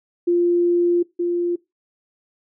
sine tone pair in turn, 348.1 / 348.1 Hz, F4 / F4, -6 / -6 cents, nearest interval unison, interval 0 cents, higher neither, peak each -14 / -18 dBFS, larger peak first, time 0.27-1.03 / 1.19-1.56 s, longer first, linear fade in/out 10 ms, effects noise-tail reverb RT60 0.2 s tail -21 dB re dry

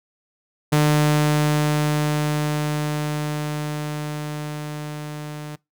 sawtooth tone with level ramp, 150 Hz, D3, 37 cents sharp, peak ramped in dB -10 to -27 dBFS, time 0.72-5.56 s, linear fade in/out 10 ms, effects noise-tail reverb RT60 0.2 s tail -23 dB re dry + Opus 48 kbps

